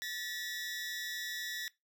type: tone pair together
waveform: 20% pulse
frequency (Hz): 1760 / 1928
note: A6 / B6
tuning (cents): 0 / -42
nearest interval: major second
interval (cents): 158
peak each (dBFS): -36 / -35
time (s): 0.02-1.68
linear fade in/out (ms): 0
effects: noise-tail reverb RT60 0.2 s tail -21 dB re dry